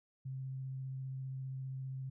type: tone with vibrato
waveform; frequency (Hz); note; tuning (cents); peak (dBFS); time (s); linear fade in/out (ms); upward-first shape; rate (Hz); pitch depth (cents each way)
sine; 132.3; C3; +20; -39; 0.25-2.1; 10; triangle; 15; 12
effects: none